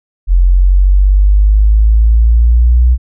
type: exponential sweep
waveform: sine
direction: up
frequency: 43.65 to 61.9 Hz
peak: -4 dBFS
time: 0.27-2.98 s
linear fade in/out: 50 ms
effects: none